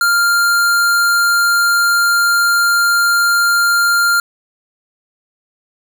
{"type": "tone", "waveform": "square", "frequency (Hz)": 1396.9, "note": "F6", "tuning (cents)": 0, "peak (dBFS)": -11, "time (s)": [0.01, 4.2], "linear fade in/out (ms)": 2, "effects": []}